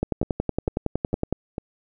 two click trains, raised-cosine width 2 ms, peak -15 / -9 dBFS, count 4 / 15, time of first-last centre 0.23-1.581 / 0.03-1.326 s, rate 2.22 / 10.8 Hz, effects none

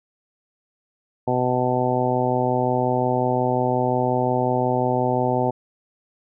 harmonic tone, 125.6 Hz, B2, 30 cents sharp, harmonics 1 / 2 / 3 / 4 / 5 / 6 / 7, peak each -26 / -26 / -26 / -26 / -26 / -26 / -26 dBFS, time 1.27-5.51 s, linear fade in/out 10 ms, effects none

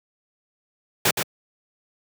pink noise with echo, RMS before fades -18 dBFS, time 1.05-1.11 s, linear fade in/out 5 ms, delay 120 ms, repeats 1, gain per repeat -6 dB, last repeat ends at 1.23 s, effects high-pass 150 Hz 12 dB/octave

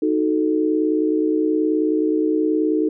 sine chord, D# diminished, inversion none, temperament equal, 311.1 / 370 / 440 Hz, D#4 / F#4 / A4, 0 / 0 / 0 cents, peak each -18 / -24 / -22 dBFS, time 0.02-2.89 s, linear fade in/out 5 ms, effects none

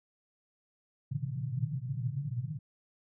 white band-pass noise, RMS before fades -35 dBFS, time 1.11-2.59 s, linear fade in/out 10 ms, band 110 to 160 Hz, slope 96 dB/octave, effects none

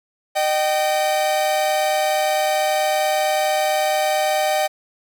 45% pulse tone pair together, 612.7 / 772 Hz, D#5 / G5, -27 / -27 cents, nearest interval major third, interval 400 cents, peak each -20 dBFS, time 0.35-4.68 s, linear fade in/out 20 ms, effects none

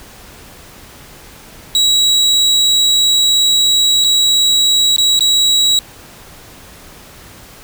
35% pulse tone with dropouts, 3879 Hz, B7, 32 cents flat, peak -7 dBFS, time 1.75-5.79 s, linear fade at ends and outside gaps 1 ms, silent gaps 4.041-4.045 / 4.963-4.982 / 5.192-5.207 s, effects pink hiss -38 dBFS RMS until 7.63 s

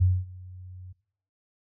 sine tone with ADSR envelope, 91.6 Hz, F#2, 17 cents flat, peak -16 dBFS, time 0-0.93 s, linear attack 21 ms, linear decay 230 ms, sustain -24 dB, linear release 13 ms, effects noise-tail reverb RT60 0.6 s tail -20 dB re dry

